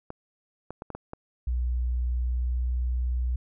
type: clicks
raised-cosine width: 1 ms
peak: -22 dBFS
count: 6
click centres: 0.104 / 0.706 / 0.821 / 0.903 / 0.95 / 1.134 s
type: tone with pitch glide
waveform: sine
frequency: 61.1 to 61.63 Hz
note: B1 to B1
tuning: -18 to -3 cents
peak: -24 dBFS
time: 1.47-3.36 s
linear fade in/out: 5 ms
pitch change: +15 cents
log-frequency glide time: 2.09-2.66 s
effects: none